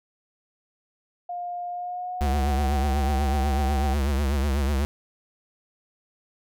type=tone with pitch glide; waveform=sine; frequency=707 to 766.5 Hz; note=F5 to G5; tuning=+21 to -39 cents; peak=-29 dBFS; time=1.29-3.94 s; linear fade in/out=5 ms; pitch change=+140 cents; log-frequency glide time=1.69-3.01 s
type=tone with vibrato; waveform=square; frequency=70 Hz; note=C#2; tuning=18 cents sharp; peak=-22 dBFS; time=2.21-4.85 s; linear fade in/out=0 ms; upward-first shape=triangle; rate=8.1 Hz; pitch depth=130 cents each way
effects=none